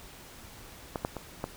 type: clicks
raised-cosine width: 1 ms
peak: -17 / -14 / -22 / -17 dBFS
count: 4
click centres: 0.958 / 1.049 / 1.167 / 1.441 s
effects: pink hiss -49 dBFS RMS until 1.56 s